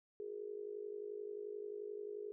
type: tone with amplitude modulation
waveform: sine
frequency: 415.3 Hz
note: G#4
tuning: in tune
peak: -39 dBFS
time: 0.2-2.32 s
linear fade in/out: 0 ms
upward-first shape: sine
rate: 51.4 Hz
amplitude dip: 80%
effects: none